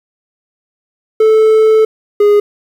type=tone pair in turn; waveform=triangle; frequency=437.7 / 413.1 Hz; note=A4 / G#4; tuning=-9 / -9 cents; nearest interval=minor second; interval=100 cents; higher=first; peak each=-3 dBFS; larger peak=neither; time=1.2-1.85 / 2.2-2.4 s; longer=first; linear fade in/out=5 ms; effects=7-bit